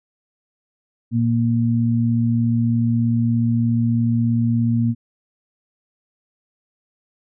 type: tone pair together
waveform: sine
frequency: 116.8 / 233.6 Hz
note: A#2 / A#3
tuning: +4 / +4 cents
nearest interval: octave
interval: 1200 cents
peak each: -18 dBFS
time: 1.11-4.95 s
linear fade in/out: 50 ms
effects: none